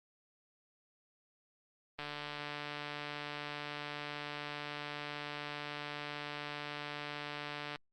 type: click train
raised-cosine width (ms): 0.3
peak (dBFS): -25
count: 849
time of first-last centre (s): 1.99-7.759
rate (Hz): 147
effects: Opus 24 kbps